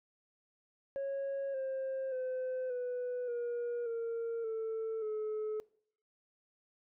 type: tone with pitch steps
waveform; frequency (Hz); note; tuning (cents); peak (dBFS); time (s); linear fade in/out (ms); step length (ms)
sine; 550 / 531 / 512.6 / 494.8 / 477.7 / 461.2 / 445.2 / 429.8; C#5 / C5 / C5 / B4 / A#4 / A#4 / A4 / A4; -14 / +25 / -36 / +3 / +42 / -19 / +20 / -41; -32; 0.96-5.6; 0; 580
effects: noise-tail reverb RT60 0.6 s tail -24 dB re dry + tanh soft clip ceiling -33 dBFS